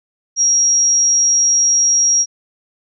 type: tone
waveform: sine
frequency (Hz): 5650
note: F8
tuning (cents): +19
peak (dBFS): -10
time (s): 0.36-2.26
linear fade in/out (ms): 50
effects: none